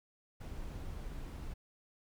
brown noise, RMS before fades -43 dBFS, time 0.4-1.54 s, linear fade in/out 10 ms, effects none

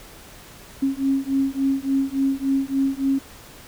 sine beating tone pair, 269.7 / 273.2 Hz, C#4 / C#4, -47 / -25 cents, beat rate 3.5 Hz, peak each -22 dBFS, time 0.82-3.19 s, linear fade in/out 10 ms, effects pink hiss -44 dBFS RMS until 3.67 s

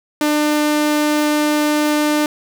sawtooth tone, 299.5 Hz, D4, 34 cents sharp, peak -10 dBFS, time 0.21-2.26 s, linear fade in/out 2 ms, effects none

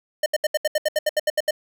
square tone bursts, 608 Hz, D#5, 40 cents flat, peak -18 dBFS, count 13, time 0.23-1.509 s, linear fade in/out 5 ms, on 31 ms, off 73 ms, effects none

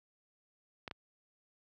clicks, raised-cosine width 0.3 ms, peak -25 dBFS, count 2, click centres 0.878 / 0.912 s, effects high-pass 60 Hz 12 dB/octave

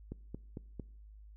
click train, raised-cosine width 3 ms, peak -28 dBFS, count 4, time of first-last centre 0.12-0.797 s, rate 4.43 Hz, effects noise-tail reverb RT60 0.6 s tail -23 dB re dry + added 52 Hz sine -51 dBFS peak until 1.36 s

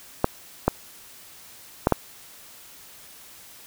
clicks, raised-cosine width 1 ms, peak -3 dBFS, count 4, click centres 0.244 / 0.68 / 1.871 / 1.923 s, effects white hiss -47 dBFS RMS until 3.66 s

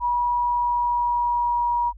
sine tone with pitch glide, 967 to 957 Hz, B5 to A#5, -37 to +45 cents, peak -19 dBFS, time 0-1.93 s, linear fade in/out 50 ms, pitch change -18 cents, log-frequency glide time 0.36-1.72 s, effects added 50 Hz sine -40 dBFS peak until 1.97 s

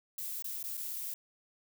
violet noise with dropouts, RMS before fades -39 dBFS, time 0.18-1.14 s, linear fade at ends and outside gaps 2 ms, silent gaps 0.423-0.443 / 0.629-0.639 / 0.771-0.775 s, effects none

